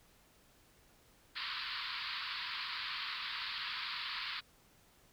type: band-pass noise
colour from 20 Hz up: white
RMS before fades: -41 dBFS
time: 1.35-4.41 s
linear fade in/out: 20 ms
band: 960 to 4700 Hz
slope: 96 dB/octave
effects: pink hiss -66 dBFS RMS until 5.12 s